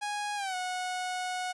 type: tone with pitch glide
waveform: sawtooth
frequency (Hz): 827 to 732.5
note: G#5 to F#5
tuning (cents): -8 to -18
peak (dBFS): -28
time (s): 0.01-1.53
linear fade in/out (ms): 20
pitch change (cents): -210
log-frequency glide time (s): 0.36-0.55
effects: resampled to 24000 Hz